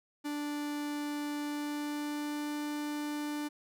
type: tone with pitch glide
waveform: 45% pulse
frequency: 293.5 to 295.9 Hz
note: D4 to D4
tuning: -1 to +13 cents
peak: -34 dBFS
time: 0.24-3.49 s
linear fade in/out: 20 ms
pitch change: +14 cents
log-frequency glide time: 1.38-2.59 s
effects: none